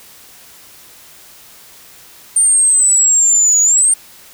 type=exponential two-way sweep; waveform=sine; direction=down then up; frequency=8920 to 6760 to 8920 Hz; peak=-7 dBFS; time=2.36-3.94 s; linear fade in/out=5 ms; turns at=3.62 s; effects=tanh soft clip ceiling -3 dBFS + white hiss -41 dBFS RMS until 4.33 s